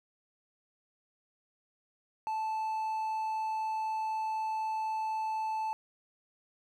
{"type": "tone", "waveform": "triangle", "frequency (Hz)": 876, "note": "A5", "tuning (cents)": -8, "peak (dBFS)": -29, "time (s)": [2.27, 5.73], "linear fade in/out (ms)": 0, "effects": []}